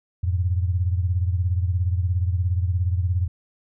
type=beating tone pair; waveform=sine; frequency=87.31 / 104.31 Hz; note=F2 / G#2; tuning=0 / +8 cents; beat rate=17 Hz; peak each=-20 / -26 dBFS; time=0.23-3.28 s; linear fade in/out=10 ms; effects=none